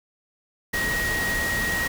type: tone in noise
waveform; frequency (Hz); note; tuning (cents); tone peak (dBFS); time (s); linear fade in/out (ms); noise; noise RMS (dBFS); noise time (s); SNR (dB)
sine; 1891; A#6; +24; -24; 0.73-1.88; 10; pink; -29; 0.73-1.88; +2
effects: none